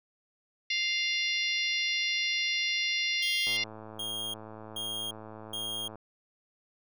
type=harmonic tone; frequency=698.5 Hz; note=F5; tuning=in tune; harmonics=3 / 4 / 5 / 6 / 7 / 8; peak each=-31 / -33 / -35 / -37 / -38 / -39 dBFS; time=0.7-3.64 s; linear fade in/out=5 ms
type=tone bursts; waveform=45% pulse; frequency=3241 Hz; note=G#7; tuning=43 cents flat; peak=-33 dBFS; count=4; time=3.22-5.88 s; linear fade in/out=5 ms; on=350 ms; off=420 ms
type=click train; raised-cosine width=1 ms; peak=-31 dBFS; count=272; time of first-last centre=3.47-5.956 s; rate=109 Hz
effects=none